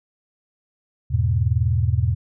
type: chord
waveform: sine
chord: E major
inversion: none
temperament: equal with one note detuned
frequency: 82.41 / 103.83 / 122.9 Hz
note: E2 / G#2 / B2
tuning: 0 / 0 / -8 cents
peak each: -21 dBFS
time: 1.1-2.15 s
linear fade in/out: 20 ms
effects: none